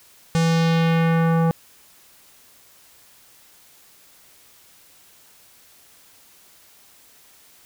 square tone with low-pass filter sweep, 164.81 Hz, E3, in tune, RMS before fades -18 dBFS, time 0.35-1.51 s, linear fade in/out 0 ms, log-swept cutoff 7900 to 960 Hz, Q 1.3, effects white hiss -52 dBFS RMS until 7.65 s

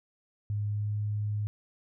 sine tone with pitch glide, 103.83 to 104.67 Hz, G#2 to G#2, 0 to +14 cents, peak -28 dBFS, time 0.5-1.47 s, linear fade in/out 0 ms, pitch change +14 cents, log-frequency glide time 0.67-0.92 s, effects none

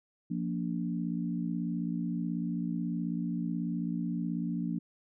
sine chord, Bb major, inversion second, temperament equal with one note detuned, 174.61 / 233.1 / 289.1 Hz, F3 / Bb3 / D4, 0 / 0 / -27 cents, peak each -33 / -35 / -37 dBFS, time 0.3-4.79 s, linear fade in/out 10 ms, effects none

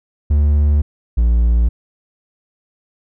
triangle tone pair in turn, 73.5 / 58 Hz, D2 / A#1, +2 / -8 cents, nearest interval major third, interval 410 cents, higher first, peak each -8 dBFS, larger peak neither, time 0.3-0.82 / 1.17-1.69 s, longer neither, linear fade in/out 10 ms, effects none

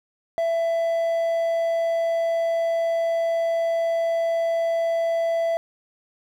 triangle tone with quantisation, 666 Hz, E5, 18 cents sharp, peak -18 dBFS, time 0.38-5.57 s, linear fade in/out 0 ms, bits 8, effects none

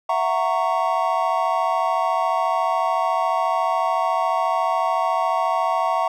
triangle chord, F# dominant seventh, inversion third, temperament just, 666 / 740 / 925 / 1110 Hz, E5 / F#5 / A#5 / C#6, +18 / 0 / -14 / +2 cents, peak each -22 dBFS, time 0.09-6.08 s, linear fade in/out 5 ms, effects none

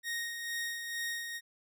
sawtooth tone with tremolo, 1864.7 Hz, A#6, in tune, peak -30 dBFS, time 0.03-1.41 s, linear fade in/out 50 ms, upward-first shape sine, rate 2.2 Hz, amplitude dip 45%, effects none

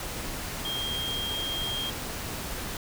sine tone in noise, 3220 Hz, G7, 46 cents sharp, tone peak -30 dBFS, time 0.65-1.9 s, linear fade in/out 2 ms, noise pink, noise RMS -35 dBFS, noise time 0-2.77 s, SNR +2 dB, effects none

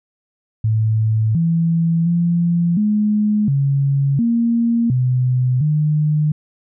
sine tone with pitch steps, 109.9 / 166.1 / 171.4 / 210.5 / 138.9 / 233.1 / 126.6 / 151.6 Hz, A2 / E3 / F3 / G#3 / C#3 / A#3 / B2 / D#3, -2 / +13 / -32 / +24 / +4 / 0 / +43 / -45 cents, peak -13 dBFS, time 0.64-6.32 s, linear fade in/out 5 ms, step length 710 ms, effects none

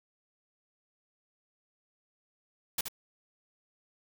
white noise with echo, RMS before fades -30 dBFS, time 2.78-2.81 s, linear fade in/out 5 ms, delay 74 ms, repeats 1, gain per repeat -7 dB, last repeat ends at 2.884 s, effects none

